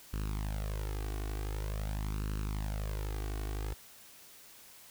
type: tone with flanger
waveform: sawtooth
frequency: 51.91 Hz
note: G#1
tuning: in tune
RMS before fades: -36 dBFS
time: 0.13-3.74 s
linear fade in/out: 5 ms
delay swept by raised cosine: 0.7 to 2.7 ms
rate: 0.46 Hz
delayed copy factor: +0.8
effects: white hiss -55 dBFS RMS until 4.9 s